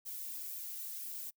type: noise with flanger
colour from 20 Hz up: violet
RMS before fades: -43 dBFS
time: 0.05-1.31 s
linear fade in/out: 20 ms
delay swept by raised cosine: 1.4 to 2.37 ms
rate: 2 Hz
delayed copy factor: -0.55
effects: noise-tail reverb RT60 0.1 s tail -25 dB re dry